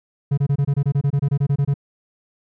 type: tone bursts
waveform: triangle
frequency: 140.9 Hz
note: C#3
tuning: 29 cents sharp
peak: -13 dBFS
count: 16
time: 0.31-1.741 s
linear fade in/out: 10 ms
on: 66 ms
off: 25 ms
effects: none